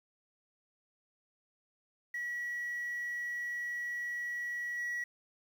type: tone with level steps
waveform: sine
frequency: 1929 Hz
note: B6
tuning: 41 cents flat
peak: -33 / -31 dBFS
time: 2.14-5.04 s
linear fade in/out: 5 ms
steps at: 4.77 s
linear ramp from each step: 20 ms
effects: tanh soft clip ceiling -33 dBFS + 10-bit